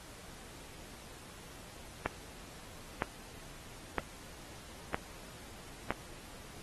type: click train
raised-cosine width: 0.5 ms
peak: -16 dBFS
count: 5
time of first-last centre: 2.06-5.906 s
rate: 1.04 Hz
effects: pink hiss -52 dBFS RMS until 6.62 s + AAC 32 kbps